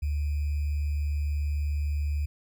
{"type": "tone with sample-and-hold", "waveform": "sine", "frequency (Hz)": 73.42, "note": "D2", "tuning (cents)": 0, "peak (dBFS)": -25, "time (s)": [0.02, 2.26], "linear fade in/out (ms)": 10, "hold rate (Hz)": 2450, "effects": []}